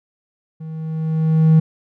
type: tone with level ramp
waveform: triangle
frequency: 159 Hz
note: D#3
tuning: 38 cents sharp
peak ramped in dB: -27 to -4 dBFS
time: 0.6-1.6 s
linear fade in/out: 10 ms
effects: tanh soft clip ceiling -2 dBFS